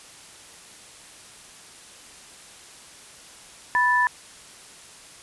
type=tone pair together; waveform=sine; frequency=985.5 / 1756 Hz; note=B5 / A6; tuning=-4 / -4 cents; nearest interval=minor seventh; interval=1000 cents; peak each=-20 dBFS; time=3.75-4.07 s; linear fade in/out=0 ms; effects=white hiss -46 dBFS RMS until 5.22 s + resampled to 24000 Hz